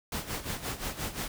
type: noise with tremolo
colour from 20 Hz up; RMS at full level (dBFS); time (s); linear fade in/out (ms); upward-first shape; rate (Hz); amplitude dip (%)
pink; -33; 0.12-1.28; 2; sine; 5.7; 75
effects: none